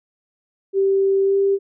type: tone with pitch glide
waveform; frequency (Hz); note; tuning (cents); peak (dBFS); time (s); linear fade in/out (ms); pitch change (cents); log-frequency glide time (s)
sine; 389.9 to 394.4; G4 to G4; -9 to +11; -14; 0.73-1.59; 50; +20; 1.23-1.36
effects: none